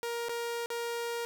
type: tone with dropouts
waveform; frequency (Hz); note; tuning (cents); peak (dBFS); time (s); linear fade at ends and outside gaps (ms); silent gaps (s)
sawtooth; 470; A#4; +14; -29; 0.03-1.25; 0; 0.285-0.293 / 0.66-0.703
effects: none